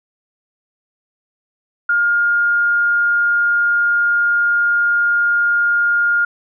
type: tone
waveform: sine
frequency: 1415 Hz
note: F6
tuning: 22 cents sharp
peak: -12 dBFS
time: 1.89-6.25 s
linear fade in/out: 5 ms
effects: none